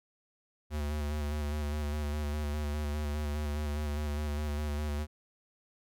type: tone with vibrato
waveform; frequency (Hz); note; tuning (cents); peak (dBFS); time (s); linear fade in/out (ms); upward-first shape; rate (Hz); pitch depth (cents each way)
square; 74.3; D2; +21; -32; 0.7-5.07; 50; square; 4.9; 27
effects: none